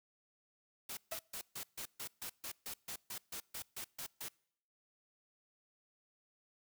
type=noise bursts; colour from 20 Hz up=white; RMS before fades=-44 dBFS; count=16; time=0.89-4.286 s; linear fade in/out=5 ms; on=81 ms; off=140 ms
type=tone with exponential decay; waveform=40% pulse; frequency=652 Hz; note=E5; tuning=19 cents flat; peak=-37 dBFS; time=1.12-1.21 s; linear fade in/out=2 ms; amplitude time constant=19 ms
effects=noise-tail reverb RT60 0.7 s tail -26 dB re dry